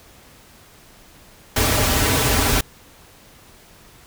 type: noise with comb filter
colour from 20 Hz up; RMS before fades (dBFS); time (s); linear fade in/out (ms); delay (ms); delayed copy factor
pink; -18; 1.56-2.61; 5; 5.6; -0.6
effects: pink hiss -48 dBFS RMS until 4.06 s